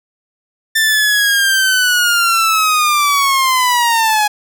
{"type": "linear sweep", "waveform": "sawtooth", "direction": "down", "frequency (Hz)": [1786, 830], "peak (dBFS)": -7, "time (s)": [0.75, 4.28], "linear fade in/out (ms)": 10, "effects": []}